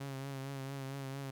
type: tone with vibrato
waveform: sawtooth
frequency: 136.3 Hz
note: C#3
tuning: 29 cents flat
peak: -36 dBFS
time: 0-1.31 s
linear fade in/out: 10 ms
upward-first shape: triangle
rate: 4.4 Hz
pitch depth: 44 cents each way
effects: none